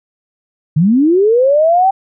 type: linear sweep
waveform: sine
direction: up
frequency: 141.4 to 787 Hz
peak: -7 dBFS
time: 0.76-1.91 s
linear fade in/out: 10 ms
effects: none